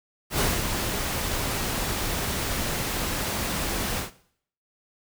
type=noise with ADSR envelope; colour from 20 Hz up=pink; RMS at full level=-23 dBFS; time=0.3-4.11 s; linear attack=90 ms; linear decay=220 ms; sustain=-5 dB; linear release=130 ms; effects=noise-tail reverb RT60 0.6 s tail -17 dB re dry